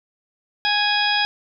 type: harmonic tone with a mistuned harmonic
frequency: 830 Hz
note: G#5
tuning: 1 cent flat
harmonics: 1 / 2 / 3 / 4 / 5 / 6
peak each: -23 / -23 / -25 / -23 / -30 / -25 dBFS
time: 0.65-1.25 s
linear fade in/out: 0 ms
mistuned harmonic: 5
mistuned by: -120 cents
effects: none